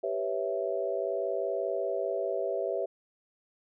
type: chord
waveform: sine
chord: C# half-diminished seventh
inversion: second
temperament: equal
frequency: 392 / 493.9 / 554.4 / 659.3 Hz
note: G4 / B4 / C#5 / E5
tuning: 0 / 0 / 0 / 0 cents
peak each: -34 / -35 / -34 / -33 dBFS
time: 0.03-2.86 s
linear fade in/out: 10 ms
effects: none

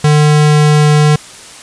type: tone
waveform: square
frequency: 150.1 Hz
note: D3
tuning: 38 cents sharp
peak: -6 dBFS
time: 0.04-1.16 s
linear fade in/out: 5 ms
effects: white hiss -33 dBFS RMS until 1.62 s + resampled to 22050 Hz

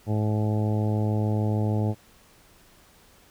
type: harmonic tone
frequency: 106.7 Hz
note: G#2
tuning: 47 cents sharp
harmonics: 1 / 2 / 3 / 4 / 5 / 6 / 7 / 8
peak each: -23 / -29 / -33 / -35 / -37 / -39 / -40 / -41 dBFS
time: 0.06-1.95 s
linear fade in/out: 50 ms
effects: pink hiss -56 dBFS RMS until 3.3 s

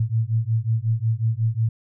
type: beating tone pair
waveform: sine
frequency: 110 / 115.5 Hz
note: A2 / A#2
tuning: 0 / -16 cents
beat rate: 5.5 Hz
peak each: -22 dBFS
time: 0-1.69 s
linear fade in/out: 5 ms
effects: none

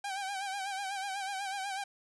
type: tone with vibrato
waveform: sawtooth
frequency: 784 Hz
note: G5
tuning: in tune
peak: -31 dBFS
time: 0.04-1.84 s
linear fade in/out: 5 ms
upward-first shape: sine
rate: 8.1 Hz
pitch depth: 65 cents each way
effects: resampled to 24000 Hz + 11-bit

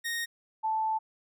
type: tone pair in turn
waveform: sawtooth / sine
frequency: 1860 / 877.8 Hz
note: A#6 / A5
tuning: -4 / -4 cents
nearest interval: octave + minor second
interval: 1300 cents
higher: first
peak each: -27 / -26 dBFS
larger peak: second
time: 0.04-0.26 / 0.63-0.99 s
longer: second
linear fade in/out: 20 ms
effects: none

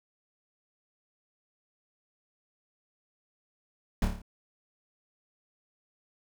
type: noise with echo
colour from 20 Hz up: brown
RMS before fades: -24 dBFS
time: 4.02-4.05 s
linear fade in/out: 2 ms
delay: 28 ms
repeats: 6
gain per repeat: -4 dB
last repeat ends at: 4.218 s
effects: none

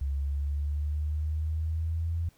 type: exponential sweep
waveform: sine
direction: up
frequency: 68.6 to 84.3 Hz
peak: -27 dBFS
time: 0.01-2.29 s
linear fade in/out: 5 ms
effects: pink hiss -64 dBFS RMS until 2.37 s

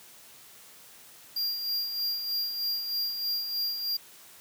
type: tone with tremolo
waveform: square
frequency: 4780 Hz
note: D8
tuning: 30 cents sharp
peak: -27 dBFS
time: 1.36-3.97 s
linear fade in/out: 5 ms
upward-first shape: sine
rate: 3.2 Hz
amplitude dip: 50%
effects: white hiss -52 dBFS RMS until 4.4 s + high-pass 80 Hz 12 dB/octave

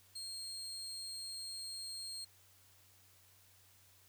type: tone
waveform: 30% pulse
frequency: 4228 Hz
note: C8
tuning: 17 cents sharp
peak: -40 dBFS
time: 0.15-2.25 s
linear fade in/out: 10 ms
effects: added 94 Hz sine -70 dBFS peak until 4.08 s + white hiss -66 dBFS RMS until 4.08 s

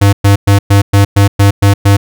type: tone bursts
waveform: square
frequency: 100 Hz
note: G2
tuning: 35 cents sharp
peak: -4 dBFS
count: 9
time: 0.01-1.97 s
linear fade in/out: 10 ms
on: 120 ms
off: 110 ms
effects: none

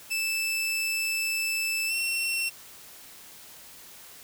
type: tone with pitch glide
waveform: sawtooth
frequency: 2636 to 2712 Hz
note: E7 to E7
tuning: -1 to +49 cents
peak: -23 dBFS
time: 0.1-2.5 s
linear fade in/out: 20 ms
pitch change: +50 cents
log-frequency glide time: 1.87-1.94 s
effects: white hiss -48 dBFS RMS until 4.23 s

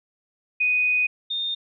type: tone pair in turn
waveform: sine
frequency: 2489 / 3646 Hz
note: D#7 / A#7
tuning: 0 / -39 cents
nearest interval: perfect fifth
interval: 661 cents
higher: second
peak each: -18 / -24 dBFS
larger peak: first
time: 0.6-1.07 / 1.3-1.55 s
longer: first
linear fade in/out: 10 ms
effects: none

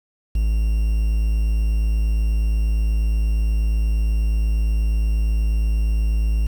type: tone with quantisation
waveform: triangle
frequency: 54.2 Hz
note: A1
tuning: 25 cents flat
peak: -14 dBFS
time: 0.35-6.47 s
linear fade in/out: 5 ms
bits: 7
effects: none

